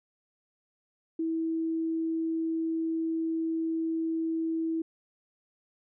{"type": "tone", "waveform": "sine", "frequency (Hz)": 325.3, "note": "E4", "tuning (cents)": -23, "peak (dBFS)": -27, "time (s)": [1.19, 4.82], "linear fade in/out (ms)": 5, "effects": []}